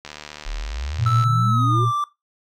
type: click train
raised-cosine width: 0.2 ms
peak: -17 dBFS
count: 90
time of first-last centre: 0.05-1.238 s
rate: 74.9 Hz
type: exponential sweep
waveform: sine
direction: up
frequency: 32.7 to 392 Hz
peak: -25 dBFS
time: 0.45-1.86 s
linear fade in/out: 20 ms
type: tone with vibrato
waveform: sine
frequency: 116.9 Hz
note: A#2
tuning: 5 cents sharp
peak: -18 dBFS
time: 0.97-1.92 s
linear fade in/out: 50 ms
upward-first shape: triangle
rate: 3.2 Hz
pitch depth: 13 cents each way
type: tone with pitch glide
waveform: triangle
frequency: 1317 to 1173.3 Hz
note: E6 to D6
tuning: -2 to -2 cents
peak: -18 dBFS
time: 1.06-2.04 s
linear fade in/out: 2 ms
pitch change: -200 cents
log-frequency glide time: 1.46-1.88 s
effects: noise-tail reverb RT60 0.2 s tail -17 dB re dry